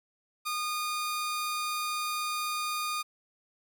sawtooth tone pair together, 1224 / 4621 Hz, D#6 / D8, -29 / -29 cents, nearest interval octave + major seventh, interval 2300 cents, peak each -27 / -38 dBFS, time 0.45-3.03 s, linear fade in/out 20 ms, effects none

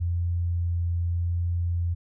sine tone with vibrato, 86.2 Hz, F2, 22 cents flat, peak -23 dBFS, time 0-1.95 s, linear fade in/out 20 ms, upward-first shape triangle, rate 0.84 Hz, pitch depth 8 cents each way, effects none

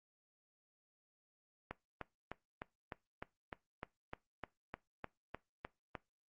click train, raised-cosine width 0.5 ms, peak -27 dBFS, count 15, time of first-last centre 1.71-5.952 s, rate 3.3 Hz, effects noise-tail reverb RT60 0.2 s tail -20 dB re dry + Opus 48 kbps

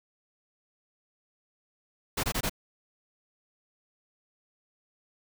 pink noise bursts, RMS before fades -29 dBFS, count 4, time 2.17-2.496 s, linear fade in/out 10 ms, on 65 ms, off 22 ms, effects none

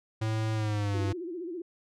square tone with pitch glide, 110 to 98.57 Hz, A2 to G2, 0 to +10 cents, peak -28 dBFS, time 0.21-1.13 s, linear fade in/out 10 ms, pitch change -190 cents, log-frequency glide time 0.54-1.01 s
sine tone with vibrato, 346.8 Hz, F4, 12 cents flat, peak -34 dBFS, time 0.94-1.62 s, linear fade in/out 5 ms, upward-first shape sine, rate 15 Hz, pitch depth 120 cents each way
effects low-pass 7000 Hz 12 dB/octave

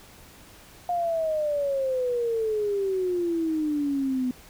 sine exponential sweep, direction down, 713 to 248.9 Hz, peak -23 dBFS, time 0.89-4.31 s, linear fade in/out 2 ms, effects pink hiss -50 dBFS RMS until 4.49 s

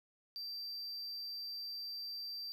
triangle tone, 4689 Hz, D8, 4 cents flat, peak -40 dBFS, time 0.36-2.52 s, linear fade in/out 0 ms, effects none

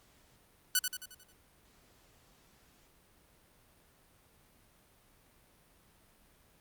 5% pulse tone with echo, 1489 Hz, F#6, 11 cents sharp, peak -14 dBFS, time 0.75-0.79 s, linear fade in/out 2 ms, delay 89 ms, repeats 6, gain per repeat -6 dB, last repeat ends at 1.324 s, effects pink hiss -65 dBFS RMS until 6.6 s + Opus 48 kbps

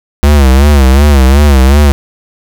square tone with vibrato, 69.3 Hz, C#2, in tune, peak -3 dBFS, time 0.23-1.92 s, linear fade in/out 0 ms, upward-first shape sine, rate 2.7 Hz, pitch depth 120 cents each way, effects none

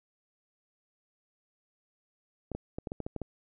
clicks, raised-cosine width 2 ms, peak -22 dBFS, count 9, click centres 2.517 / 2.55 / 2.785 / 2.872 / 2.919 / 3.003 / 3.065 / 3.163 / 3.217 s, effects none

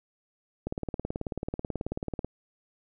click train, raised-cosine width 2 ms, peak -18 dBFS, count 30, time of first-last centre 0.67-2.246 s, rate 18.4 Hz, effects none

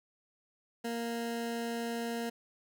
20% pulse tone, 233.1 Hz, A#3, in tune, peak -29 dBFS, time 0.84-2.3 s, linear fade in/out 10 ms, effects none

